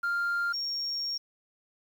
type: tone pair in turn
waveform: sine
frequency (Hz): 1396.9 / 5546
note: F6 / F8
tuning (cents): 0 / -13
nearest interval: 2 octaves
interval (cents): 2387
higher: second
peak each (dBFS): -24 / -29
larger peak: first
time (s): 0.03-0.53 / 0.53-1.18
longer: second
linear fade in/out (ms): 10
effects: tanh soft clip ceiling -25 dBFS + 9-bit